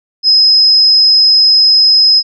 sine tone, 5090 Hz, D#8, 39 cents sharp, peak -4 dBFS, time 0.23-2.23 s, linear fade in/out 50 ms, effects none

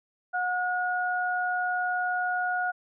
sine tone pair together, 727 / 1446 Hz, F#5 / F#6, -31 / -40 cents, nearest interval octave, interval 1191 cents, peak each -28 dBFS, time 0.33-2.72 s, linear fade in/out 20 ms, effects none

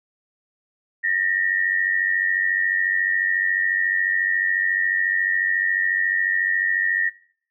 sine tone pair together, 1808 / 1902.1 Hz, A6 / A#6, +47 / +34 cents, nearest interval minor second, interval 87 cents, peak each -22 dBFS, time 1.03-7.1 s, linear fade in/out 20 ms, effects noise-tail reverb RT60 0.6 s tail -22 dB re dry

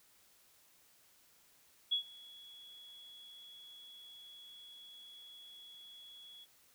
sine tone with ADSR envelope, 3361 Hz, G#7, 20 cents sharp, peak -28 dBFS, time 1.91-6.46 s, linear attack 16 ms, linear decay 100 ms, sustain -24 dB, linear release 31 ms, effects white hiss -67 dBFS RMS until 6.74 s

